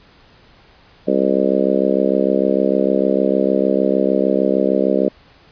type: harmonic tone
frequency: 66.6 Hz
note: C2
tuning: 31 cents sharp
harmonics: 3 / 4 / 5 / 6 / 7 / 8 / 9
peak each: -21 / -21 / -21 / -21 / -21 / -21 / -21 dBFS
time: 1.07-5.09 s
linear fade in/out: 10 ms
effects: pink hiss -49 dBFS RMS until 5.51 s + resampled to 11025 Hz